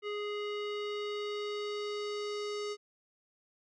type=tone with low-pass filter sweep; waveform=square; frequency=415.3 Hz; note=G#4; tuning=in tune; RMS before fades=-37 dBFS; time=0.02-2.77 s; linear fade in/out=50 ms; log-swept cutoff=2800 to 5500 Hz; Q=2.1; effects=none